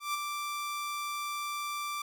sawtooth tone with ADSR envelope, 1174.7 Hz, D6, in tune, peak -25 dBFS, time 0-2.02 s, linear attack 140 ms, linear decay 17 ms, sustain -5 dB, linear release 4 ms, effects none

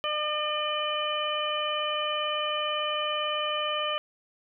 harmonic tone, 603 Hz, D5, 46 cents sharp, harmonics 1 / 2 / 3 / 4 / 5, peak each -32 / -31 / -40 / -37 / -31 dBFS, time 0.04-3.98 s, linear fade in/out 0 ms, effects none

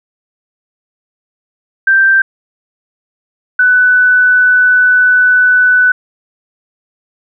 sine tone pair in turn, 1568 / 1494.4 Hz, G6 / F#6, 0 / +17 cents, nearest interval minor second, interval 83 cents, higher first, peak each -5 dBFS, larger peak neither, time 1.87-2.22 / 3.59-5.92 s, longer second, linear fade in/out 5 ms, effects none

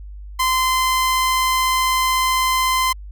sawtooth tone, 1034 Hz, C6, 21 cents flat, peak -12 dBFS, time 0.39-2.93 s, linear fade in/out 10 ms, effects added 50 Hz sine -32 dBFS peak until 3.11 s

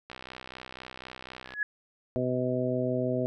click train, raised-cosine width 0.3 ms, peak -25 dBFS, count 93, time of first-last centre 0.1-1.538 s, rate 64 Hz
sine tone with exponential growth, 1687 Hz, G#6, 27 cents sharp, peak -23 dBFS, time 1.45-1.63 s, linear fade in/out 2 ms, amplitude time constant 38 ms
harmonic tone, 126.4 Hz, B2, 41 cents sharp, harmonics 1 / 2 / 3 / 4 / 5, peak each -33 / -31 / -33 / -33 / -32 dBFS, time 2.16-3.26 s, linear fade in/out 0 ms
effects none

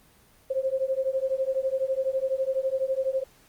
sine beating tone pair, 524 / 536 Hz, C5 / C5, +2 / +42 cents, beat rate 12 Hz, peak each -27 dBFS, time 0.5-3.24 s, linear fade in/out 10 ms, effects pink hiss -58 dBFS RMS until 3.48 s + Opus 24 kbps

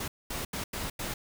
pink noise bursts at uneven times, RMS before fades -35 dBFS, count 5, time 0-0.08 / 0.3-0.45 / 0.53-0.64 / 0.73-0.9 / 0.99-1.14 s, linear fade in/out 5 ms, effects none

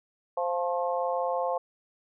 harmonic tone with a mistuned harmonic, 174.61 Hz, F3, in tune, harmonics 3 / 4 / 5 / 6, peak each -29 / -31 / -33 / -35 dBFS, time 0.37-1.58 s, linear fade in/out 5 ms, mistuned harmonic 6, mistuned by +39 cents, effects none

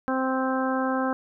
harmonic tone, 261.6 Hz, C4, in tune, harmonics 1 / 2 / 3 / 4 / 5 / 6, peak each -26 / -29 / -31 / -32 / -33 / -34 dBFS, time 0.08-1.13 s, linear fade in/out 0 ms, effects none

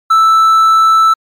triangle tone, 1319 Hz, E6, 1 cent sharp, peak -3 dBFS, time 0.1-1.14 s, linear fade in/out 10 ms, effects MP3 96 kbps

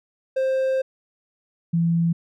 triangle / sine tone pair in turn, 527 / 167.97 Hz, C5 / E3, +12 / +33 cents, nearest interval octave + minor sixth, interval 1979 cents, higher first, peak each -17 dBFS, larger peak neither, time 0.36-0.82 / 1.73-2.13 s, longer first, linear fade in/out 10 ms, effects none

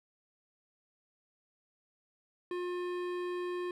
sine tone with hard clipping, 356.5 Hz, F4, 36 cents sharp, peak -36 dBFS, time 2.51-3.71 s, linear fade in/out 2 ms, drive 15 dB, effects none

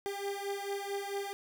30% pulse beating tone pair, 397.6 / 402.1 Hz, G4 / G4, +25 / +44 cents, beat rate 4.5 Hz, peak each -35 / -36 dBFS, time 0.06-1.33 s, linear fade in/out 0 ms, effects none

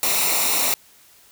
white noise with comb filter, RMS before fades -20 dBFS, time 0.03-0.74 s, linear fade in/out 0 ms, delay 0.62 ms, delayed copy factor -0.65, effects white hiss -52 dBFS RMS until 1.31 s

